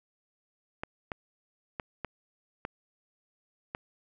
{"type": "clicks", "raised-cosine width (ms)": 0.5, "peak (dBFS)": -19, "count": 6, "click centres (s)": [0.835, 1.118, 1.798, 2.047, 2.651, 3.749], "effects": []}